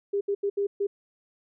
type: tone bursts at uneven times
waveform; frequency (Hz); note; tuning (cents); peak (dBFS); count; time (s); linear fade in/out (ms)
sine; 402; G4; +44; -23; 5; 0.13-0.21 / 0.28-0.35 / 0.43-0.5 / 0.57-0.67 / 0.8-0.87; 10
effects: none